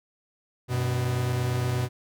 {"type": "tone pair together", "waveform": "45% pulse", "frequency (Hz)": [95.87, 124.4], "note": ["G2", "B2"], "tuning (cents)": [-38, 13], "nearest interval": "perfect fourth", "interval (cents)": 451, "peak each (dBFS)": [-31, -25], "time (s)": [0.68, 1.89], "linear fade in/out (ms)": 50, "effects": []}